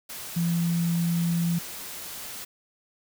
sine tone in noise, 170 Hz, F3, 46 cents flat, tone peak -22 dBFS, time 0.36-1.59 s, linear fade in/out 10 ms, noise white, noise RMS -38 dBFS, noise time 0.09-2.45 s, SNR +13 dB, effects none

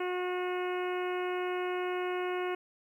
harmonic tone, 362.2 Hz, F#4, 37 cents flat, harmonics 1 / 2 / 3 / 4 / 5 / 6 / 7 / 8, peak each -32 / -39 / -41 / -43 / -47 / -45 / -47 / -49 dBFS, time 0-2.55 s, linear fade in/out 5 ms, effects 11-bit

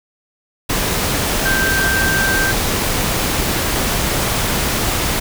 sine tone in noise, 1568 Hz, G6, in tune, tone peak -16 dBFS, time 1.45-2.52 s, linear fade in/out 10 ms, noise pink, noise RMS -18 dBFS, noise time 0.69-5.2 s, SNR -1 dB, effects none

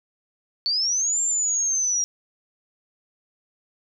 sine linear two-way sweep, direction up then down, 4428 to 7390 to 5670 Hz, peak -20 dBFS, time 0.66-2.04 s, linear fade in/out 0 ms, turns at 1.21 s, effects none

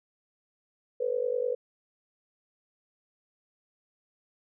sine tone with amplitude modulation, 493.9 Hz, B4, in tune, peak -22 dBFS, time 1-1.55 s, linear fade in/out 10 ms, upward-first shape sine, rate 50 Hz, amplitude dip 90%, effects none

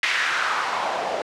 white noise with band-pass filter sweep, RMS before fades -24 dBFS, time 0.03-1.22 s, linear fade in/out 2 ms, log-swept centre 2100 to 560 Hz, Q 2.4, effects low-pass 6000 Hz 12 dB/octave

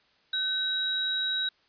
sine tone pair together, 1525 / 3843 Hz, G6 / B7, -48 / -48 cents, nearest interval octave + major third, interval 1600 cents, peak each -33 / -27 dBFS, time 0.33-1.49 s, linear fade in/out 5 ms, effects white hiss -65 dBFS RMS until 1.68 s + resampled to 11025 Hz

